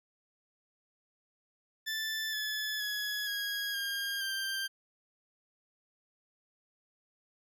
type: tone with pitch steps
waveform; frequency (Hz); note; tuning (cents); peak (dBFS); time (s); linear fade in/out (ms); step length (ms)
20% pulse; 1760 / 1721.8 / 1684.4 / 1647.8 / 1612.1 / 1577.1; A6 / A6 / G#6 / G#6 / G6 / G6; 0 / -38 / +24 / -14 / +48 / +10; -28; 1.86-4.68; 20; 470
effects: none